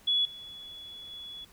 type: tone with level steps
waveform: sine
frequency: 3393 Hz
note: G#7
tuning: 36 cents sharp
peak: -23 / -42 / -40 dBFS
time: 0.07-1.45 s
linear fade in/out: 10 ms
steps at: 0.25 / 1.11 s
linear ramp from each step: 2 ms
effects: pink hiss -58 dBFS RMS until 1.52 s